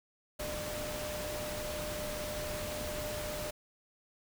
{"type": "tone in noise", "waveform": "sine", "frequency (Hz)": 602, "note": "D5", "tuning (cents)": 43, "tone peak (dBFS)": -39, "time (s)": [0.39, 3.51], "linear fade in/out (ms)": 10, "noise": "pink", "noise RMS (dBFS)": -40, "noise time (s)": [0.39, 3.51], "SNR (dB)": -2, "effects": []}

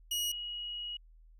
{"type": "tone pair in turn", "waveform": ["sawtooth", "sine"], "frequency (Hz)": [2900, 2900], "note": ["F#7", "F#7"], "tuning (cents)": [-35, -35], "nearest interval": "unison", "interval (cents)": 0, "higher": "neither", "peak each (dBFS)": [-28, -37], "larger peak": "first", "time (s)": [[0.11, 0.32], [0.32, 0.97]], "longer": "second", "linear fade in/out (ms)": 5, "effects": ["added 40 Hz sine -55 dBFS peak until 1.39 s"]}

